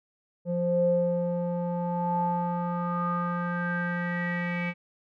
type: tone with low-pass filter sweep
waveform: square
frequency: 174.61 Hz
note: F3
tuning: in tune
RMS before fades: -28 dBFS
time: 0.45-4.74 s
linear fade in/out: 50 ms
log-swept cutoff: 450 to 2300 Hz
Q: 8.1
effects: none